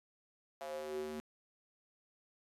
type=tone with high-pass filter sweep; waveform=square; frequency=76.3 Hz; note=D#2; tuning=33 cents flat; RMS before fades=-42 dBFS; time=0.61-1.2 s; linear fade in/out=0 ms; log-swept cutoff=650 to 270 Hz; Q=6; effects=resampled to 32000 Hz